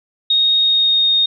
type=tone with pitch glide; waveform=sine; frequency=3729 to 3703 Hz; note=A#7 to A#7; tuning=0 to -12 cents; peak=-11 dBFS; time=0.3-1.26 s; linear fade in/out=5 ms; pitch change=-12 cents; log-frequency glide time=0.59-1.1 s; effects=none